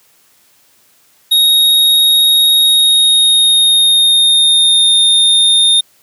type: tone with pitch glide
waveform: square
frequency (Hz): 3754 to 3653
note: A#7 to A#7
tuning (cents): +11 to -36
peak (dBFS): -7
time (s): 1.31-5.81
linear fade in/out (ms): 10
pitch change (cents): -47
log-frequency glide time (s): 2.62-4.95
effects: white hiss -51 dBFS RMS until 6.02 s + high-pass 80 Hz 12 dB/octave